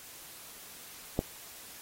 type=click; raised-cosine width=2 ms; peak=-13 dBFS; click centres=1.191 s; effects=white hiss -49 dBFS RMS until 1.81 s + AAC 48 kbps